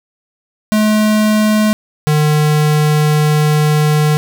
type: tone pair in turn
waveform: square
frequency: 213.9 / 151.25 Hz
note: A3 / D#3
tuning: -49 / -49 cents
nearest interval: tritone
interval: 600 cents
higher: first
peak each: -10 dBFS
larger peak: neither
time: 0.72-1.73 / 2.07-4.17 s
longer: second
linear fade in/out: 0 ms
effects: none